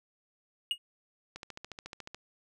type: tone with exponential decay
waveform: triangle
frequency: 2869 Hz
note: F7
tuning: 46 cents sharp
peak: -22 dBFS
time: 0.71-0.78 s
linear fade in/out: 1 ms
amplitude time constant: 15 ms
type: click train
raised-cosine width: 0.2 ms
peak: -25 dBFS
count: 12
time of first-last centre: 1.36-2.146 s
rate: 14 Hz
effects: none